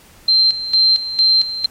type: tone with tremolo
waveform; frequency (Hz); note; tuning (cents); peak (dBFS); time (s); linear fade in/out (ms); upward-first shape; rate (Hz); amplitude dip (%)
sine; 4136; C8; -21; -9; 0.28-1.66; 5; square; 2.2; 75
effects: pink hiss -46 dBFS RMS until 1.7 s + MP3 64 kbps